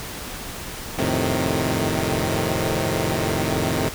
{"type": "chord", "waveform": "10% pulse", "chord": "F dominant seventh", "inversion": "none", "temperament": "equal", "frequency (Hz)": [87.31, 110, 130.81, 155.56], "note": ["F2", "A2", "C3", "Eb3"], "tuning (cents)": [0, 0, 0, 0], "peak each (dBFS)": -18, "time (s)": [0.98, 3.89], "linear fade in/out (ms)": 5, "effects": ["pink hiss -33 dBFS RMS until 3.94 s"]}